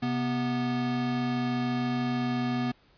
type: tone pair together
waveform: square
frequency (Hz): 130.81 / 244.8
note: C3 / B3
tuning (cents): 0 / -15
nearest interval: major seventh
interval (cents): 1085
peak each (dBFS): -34 / -28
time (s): 0.02-2.72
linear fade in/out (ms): 10
effects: pink hiss -62 dBFS RMS until 2.97 s + resampled to 11025 Hz